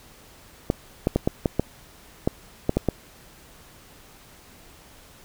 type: clicks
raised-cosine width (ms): 2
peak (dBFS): -6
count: 10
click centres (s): 0.701 / 1.071 / 1.16 / 1.275 / 1.458 / 1.596 / 2.275 / 2.694 / 2.77 / 2.887
effects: pink hiss -50 dBFS RMS until 5.24 s